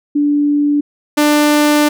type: tone pair in turn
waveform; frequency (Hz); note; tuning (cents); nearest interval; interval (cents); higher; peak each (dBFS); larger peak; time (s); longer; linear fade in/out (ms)
sine / sawtooth; 291.3 / 296.9; D4 / D4; -14 / +19; unison; 33; second; -10 / -5; second; 0.15-0.81 / 1.17-1.89; second; 10
effects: none

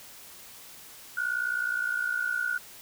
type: tone pair together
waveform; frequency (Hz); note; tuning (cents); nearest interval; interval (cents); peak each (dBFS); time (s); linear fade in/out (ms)
sine; 1438.4 / 1498; F#6 / F#6; -49 / +21; minor second; 70; -29 / -30; 1.17-2.58; 5
effects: white hiss -48 dBFS RMS until 2.81 s

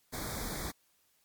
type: band-stop noise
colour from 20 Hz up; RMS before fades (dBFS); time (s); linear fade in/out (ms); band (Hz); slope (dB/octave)
pink; -38; 0.12-0.72; 20; 2300 to 3400; 96
effects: white hiss -71 dBFS RMS until 1.24 s + MP3 96 kbps

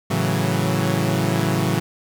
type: chord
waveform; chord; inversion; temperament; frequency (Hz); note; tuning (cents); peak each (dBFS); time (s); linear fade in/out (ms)
sawtooth; F# minor seventh; first; equal; 110 / 138.59 / 164.81 / 185; A2 / C#3 / E3 / F#3; 0 / 0 / 0 / 0; -20; 0.1-1.8; 10
effects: 8-bit

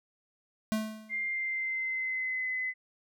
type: tone with exponential decay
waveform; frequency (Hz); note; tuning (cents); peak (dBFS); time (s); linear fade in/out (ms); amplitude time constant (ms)
square; 217.3; A3; -21; -26; 0.72-1.28; 0; 120
type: tone with pitch glide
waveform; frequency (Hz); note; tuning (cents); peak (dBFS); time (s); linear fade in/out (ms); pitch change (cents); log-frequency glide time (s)
sine; 2100 to 2027; C7 to B6; +6 to +45; -30; 1.09-2.74; 50; -61; 1.31-2.5
effects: none

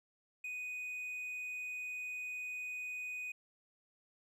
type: tone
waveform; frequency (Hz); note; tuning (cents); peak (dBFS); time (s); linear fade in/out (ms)
triangle; 2489; D#7; 0; -38; 0.44-3.32; 5
effects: none

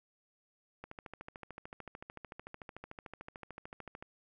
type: click train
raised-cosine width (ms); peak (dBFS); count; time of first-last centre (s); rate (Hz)
0.5; -30; 44; 0.84-4.025; 13.5
effects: none

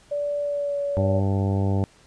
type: tone with pitch glide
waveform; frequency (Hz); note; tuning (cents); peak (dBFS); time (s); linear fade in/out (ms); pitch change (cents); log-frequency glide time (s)
sine; 580 to 568.4; D5 to C#5; -22 to +43; -23; 0.11-1.2; 10; -35; 0.41-0.81
type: harmonic tone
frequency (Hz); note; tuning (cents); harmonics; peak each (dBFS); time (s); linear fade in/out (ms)
98; G2; 0; 1 / 2 / 3 / 4 / 5 / 6 / 7 / 8 / 9; -21 / -27 / -31 / -33 / -35 / -37 / -38 / -39 / -40; 0.97-1.84; 0
effects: pink hiss -55 dBFS RMS until 2.06 s + resampled to 22050 Hz

